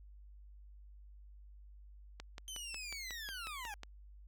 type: click train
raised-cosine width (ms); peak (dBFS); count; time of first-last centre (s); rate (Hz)
0.2; -28; 10; 2.2-3.833; 5.51
type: linear sweep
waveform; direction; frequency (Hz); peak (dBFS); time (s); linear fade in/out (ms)
20% pulse; down; 3135 to 791; -38; 2.48-3.74; 0
effects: added 50 Hz sine -53 dBFS peak until 4.27 s